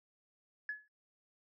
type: tone with exponential decay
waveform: sine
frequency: 1702 Hz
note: G#6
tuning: 42 cents sharp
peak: -32 dBFS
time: 0.69-0.88 s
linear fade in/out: 2 ms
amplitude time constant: 40 ms
effects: noise-tail reverb RT60 0.1 s tail -25 dB re dry + tanh soft clip ceiling -29 dBFS